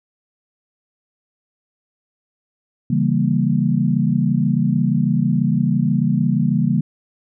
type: chord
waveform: sine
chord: C# diminished seventh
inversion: none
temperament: equal with one note detuned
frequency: 138.59 / 164.81 / 196.56 / 233.1 Hz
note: C#3 / E3 / G3 / Bb3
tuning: 0 / 0 / +5 / 0 cents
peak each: -20 dBFS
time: 2.9-6.81 s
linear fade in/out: 5 ms
effects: none